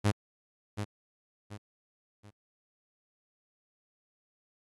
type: tone with echo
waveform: sawtooth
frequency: 103.83 Hz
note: G#2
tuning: in tune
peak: -19 dBFS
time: 0.04-0.12 s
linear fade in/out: 20 ms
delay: 730 ms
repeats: 3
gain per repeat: -9 dB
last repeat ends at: 2.31 s
effects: AAC 32 kbps